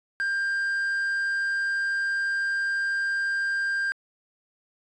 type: tone with quantisation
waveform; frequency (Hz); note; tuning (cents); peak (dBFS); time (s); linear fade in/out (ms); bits
triangle; 1593; G6; +27; -22; 0.2-3.92; 0; 8
effects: resampled to 22050 Hz